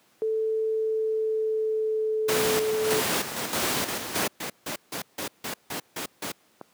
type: tone with pitch glide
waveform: sine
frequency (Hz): 440 to 434.4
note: A4 to A4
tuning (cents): 0 to -22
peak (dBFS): -23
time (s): 0.22-3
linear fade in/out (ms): 0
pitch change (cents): -22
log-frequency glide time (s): 0.69-2.38
type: noise with tremolo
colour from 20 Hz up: pink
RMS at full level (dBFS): -25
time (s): 2.28-4.28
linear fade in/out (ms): 10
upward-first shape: square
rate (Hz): 1.6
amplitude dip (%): 60
type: noise bursts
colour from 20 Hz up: pink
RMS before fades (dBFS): -31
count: 14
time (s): 2.84-6.32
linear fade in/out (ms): 5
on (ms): 100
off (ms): 160
type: click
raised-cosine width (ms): 1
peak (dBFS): -23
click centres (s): 6.613
effects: pink hiss -62 dBFS RMS until 6.73 s + high-pass 200 Hz 12 dB/octave